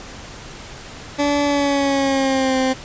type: tone with pitch glide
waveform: 20% pulse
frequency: 288 to 261.1 Hz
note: D4 to C4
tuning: -34 to -3 cents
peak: -11 dBFS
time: 1.18-2.74 s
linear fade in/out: 20 ms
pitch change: -169 cents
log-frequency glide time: 1.44-2.57 s
effects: pink hiss -36 dBFS RMS until 2.84 s + resampled to 16000 Hz